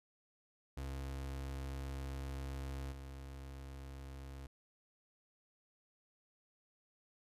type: tone with level steps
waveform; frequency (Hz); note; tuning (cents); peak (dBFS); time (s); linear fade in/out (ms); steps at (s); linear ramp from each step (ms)
35% pulse; 67.6; C#2; -43; -39 / -45; 0.77-4.47; 5; 2.91; 20
effects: resampled to 32000 Hz